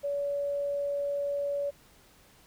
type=tone; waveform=sine; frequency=569 Hz; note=C#5; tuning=45 cents sharp; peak=-28 dBFS; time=0.03-1.71 s; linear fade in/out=20 ms; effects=pink hiss -59 dBFS RMS until 2.46 s